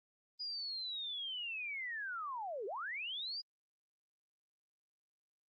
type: linear two-way sweep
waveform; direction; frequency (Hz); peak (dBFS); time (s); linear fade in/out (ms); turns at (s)
sine; down then up; 4952 to 370 to 4952; -39; 0.39-3.42; 20; 2.66
effects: Opus 24 kbps